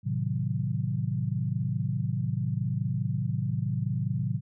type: chord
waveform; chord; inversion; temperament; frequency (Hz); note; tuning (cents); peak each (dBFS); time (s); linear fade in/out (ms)
sine; A diminished seventh; none; equal; 110 / 130.81 / 155.56 / 185; A2 / C3 / Eb3 / Gb3; 0 / 0 / 0 / 0; -31 / -30 / -33 / -34; 0.03-4.41; 50
effects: none